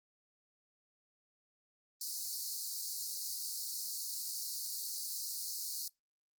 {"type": "high-pass noise", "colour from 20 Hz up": "pink", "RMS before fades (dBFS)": -40, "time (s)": [2.01, 5.88], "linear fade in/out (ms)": 2, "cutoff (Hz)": 4200, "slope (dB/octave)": 96, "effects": ["noise-tail reverb RT60 0.2 s tail -26 dB re dry", "Opus 24 kbps"]}